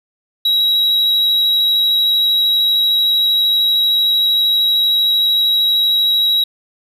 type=tone with vibrato; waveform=triangle; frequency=3860 Hz; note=B7; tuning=40 cents flat; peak=-10 dBFS; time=0.45-6.44 s; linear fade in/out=5 ms; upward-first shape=square; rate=13 Hz; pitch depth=9 cents each way; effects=none